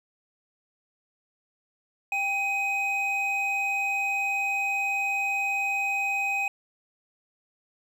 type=tone pair together; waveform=triangle; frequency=792.2 / 2515 Hz; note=G5 / D#7; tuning=+18 / +18 cents; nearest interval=octave + minor sixth; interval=2000 cents; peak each=-29 / -24 dBFS; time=2.12-6.48 s; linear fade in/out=2 ms; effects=none